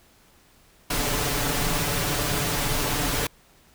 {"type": "noise with comb filter", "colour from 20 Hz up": "pink", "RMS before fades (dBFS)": -25, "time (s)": [0.9, 3.27], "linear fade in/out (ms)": 5, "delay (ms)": 6.9, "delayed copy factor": 0.65, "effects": ["pink hiss -57 dBFS RMS until 3.74 s"]}